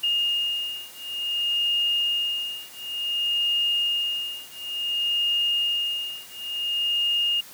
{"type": "beating tone pair", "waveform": "sine", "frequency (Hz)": [2838, 2838.56], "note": ["F7", "F7"], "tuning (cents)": [27, 28], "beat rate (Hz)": 0.56, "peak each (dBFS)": -26, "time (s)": [0.03, 7.41], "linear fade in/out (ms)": 10, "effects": ["white hiss -45 dBFS RMS until 7.53 s", "high-pass 80 Hz 12 dB/octave"]}